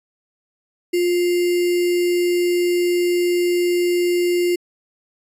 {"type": "tone with sample-and-hold", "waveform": "sine", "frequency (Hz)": 352.9, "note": "F4", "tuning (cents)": 18, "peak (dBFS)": -15, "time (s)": [0.93, 4.56], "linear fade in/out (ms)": 10, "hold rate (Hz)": 2450, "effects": ["resampled to 32000 Hz"]}